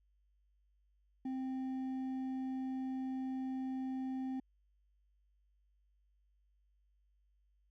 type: tone with hard clipping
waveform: triangle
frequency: 261.6 Hz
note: C4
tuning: in tune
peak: -38 dBFS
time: 1.25-4.4 s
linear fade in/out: 5 ms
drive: 8 dB
effects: added 50 Hz sine -70 dBFS peak until 7.7 s